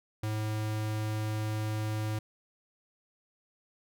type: tone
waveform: square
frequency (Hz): 107.8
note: A2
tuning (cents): -35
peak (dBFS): -31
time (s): 0.23-2.19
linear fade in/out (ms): 5
effects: none